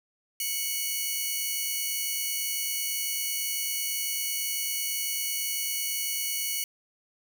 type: tone pair together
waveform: 5% pulse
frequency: 2224 / 2942 Hz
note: C#7 / F#7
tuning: +5 / -11 cents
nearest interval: perfect fourth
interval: 484 cents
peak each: -22 dBFS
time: 0.4-6.64 s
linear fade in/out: 2 ms
effects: none